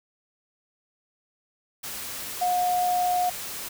sine tone in noise, 720 Hz, F#5, 47 cents flat, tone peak -21 dBFS, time 2.41-3.3 s, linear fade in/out 10 ms, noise white, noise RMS -35 dBFS, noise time 1.83-3.69 s, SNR +11 dB, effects none

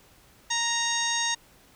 harmonic tone with a mistuned harmonic, 932.3 Hz, A#5, in tune, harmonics 1 / 2 / 3 / 4 / 5 / 6 / 7 / 9, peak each -32 / -31 / -36 / -30 / -40 / -34 / -30 / -42 dBFS, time 0.5-1.35 s, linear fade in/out 10 ms, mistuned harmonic 9, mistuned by +20 cents, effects pink hiss -57 dBFS RMS until 1.75 s

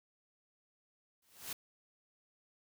white noise with exponential growth, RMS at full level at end -38 dBFS, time 1.22-1.53 s, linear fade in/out 5 ms, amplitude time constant 67 ms, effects none

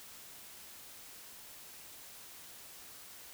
silence, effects white hiss -52 dBFS RMS until 3.33 s

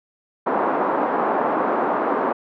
white band-pass noise, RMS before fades -21 dBFS, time 0.46-2.33 s, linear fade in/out 10 ms, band 240 to 1100 Hz, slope 24 dB/octave, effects none

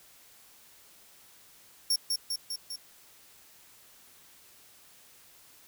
sawtooth tone with echo, 5500 Hz, F8, 27 cents flat, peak -21 dBFS, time 1.9-1.96 s, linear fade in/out 5 ms, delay 200 ms, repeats 4, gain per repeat -3 dB, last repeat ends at 2.76 s, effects white hiss -57 dBFS RMS until 5.67 s

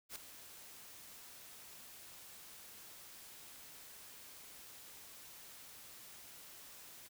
white noise with ADSR envelope, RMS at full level -44 dBFS, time 0.09-7.09 s, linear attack 67 ms, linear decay 6 ms, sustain -11 dB, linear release 26 ms, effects none

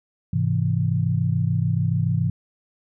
sine chord, Ab augmented, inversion none, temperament equal, 103.83 / 130.81 / 164.81 Hz, Ab2 / C3 / E3, 0 / 0 / 0 cents, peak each -23 dBFS, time 0.33-2.3 s, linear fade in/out 5 ms, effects none

